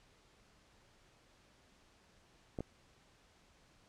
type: clicks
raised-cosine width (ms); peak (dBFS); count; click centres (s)
2; -26; 2; 2.588 / 2.606
effects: pink hiss -67 dBFS RMS until 3.88 s + low-pass 7000 Hz 12 dB/octave